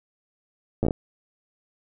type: slowing click train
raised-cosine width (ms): 2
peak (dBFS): -10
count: 6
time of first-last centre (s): 0.83-0.908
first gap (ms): 9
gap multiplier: 1.28
effects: none

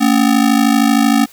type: ring-modulated tone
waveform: square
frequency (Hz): 252.7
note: B3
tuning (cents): +40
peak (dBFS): -7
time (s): 0-1.26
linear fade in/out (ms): 20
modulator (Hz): 26.5
effects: white hiss -43 dBFS RMS until 1.32 s

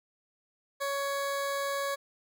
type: tone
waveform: 20% pulse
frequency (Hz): 558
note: C#5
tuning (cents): +11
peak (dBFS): -25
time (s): 0.8-1.96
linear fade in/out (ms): 20
effects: none

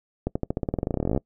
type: accelerating click train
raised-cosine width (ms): 2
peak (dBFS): -11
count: 24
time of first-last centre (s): 0.27-1.176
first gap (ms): 85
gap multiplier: 0.92
effects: noise-tail reverb RT60 0.1 s tail -24 dB re dry

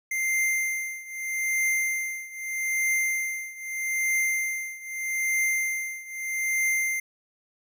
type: tone with tremolo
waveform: square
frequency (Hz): 2093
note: C7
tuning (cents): 0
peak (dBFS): -22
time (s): 0.11-7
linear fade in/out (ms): 5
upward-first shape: triangle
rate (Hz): 0.8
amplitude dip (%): 90
effects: none

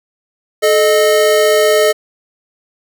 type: tone pair together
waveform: square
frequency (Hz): 432.1 / 616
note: A4 / D#5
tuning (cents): -31 / -17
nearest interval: tritone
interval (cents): 614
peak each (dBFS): -12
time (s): 0.62-1.93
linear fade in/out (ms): 20
effects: none

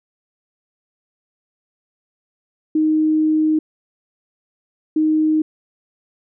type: tone bursts at uneven times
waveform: sine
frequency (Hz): 311.1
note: D#4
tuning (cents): 0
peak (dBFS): -13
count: 2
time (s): 2.75-3.59 / 4.96-5.42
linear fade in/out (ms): 5
effects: none

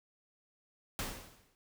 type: noise with exponential decay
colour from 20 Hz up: pink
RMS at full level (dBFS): -35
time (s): 0.99-1.55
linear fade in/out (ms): 0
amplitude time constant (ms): 120
effects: none

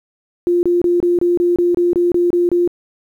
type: tone bursts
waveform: sine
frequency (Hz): 350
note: F4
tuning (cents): +4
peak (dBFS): -11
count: 12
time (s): 0.47-2.676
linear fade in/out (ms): 0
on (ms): 160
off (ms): 26
effects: 8-bit

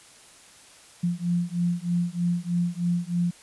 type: beating tone pair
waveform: sine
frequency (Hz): 172.6 / 175.8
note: F3 / F3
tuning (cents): -20 / +12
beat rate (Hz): 3.2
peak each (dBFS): -26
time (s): 1.03-3.31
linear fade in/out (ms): 10
effects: white hiss -51 dBFS RMS until 3.42 s + resampled to 24000 Hz

